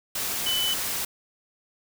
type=tone in noise; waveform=sine; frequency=3000 Hz; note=F#7; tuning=23 cents sharp; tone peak=-24 dBFS; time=0.46-0.74 s; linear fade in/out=5 ms; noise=white; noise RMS=-29 dBFS; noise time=0.15-1.05 s; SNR=+2 dB; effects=none